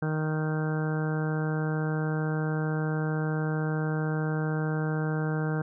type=harmonic tone; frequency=155.56 Hz; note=D#3; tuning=in tune; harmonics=1 / 2 / 3 / 4 / 5 / 6 / 7 / 8 / 9 / 10; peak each=-27 / -35 / -35 / -42 / -41 / -46 / -47 / -47 / -42 / -40 dBFS; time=0.02-5.62 s; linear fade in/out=5 ms; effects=none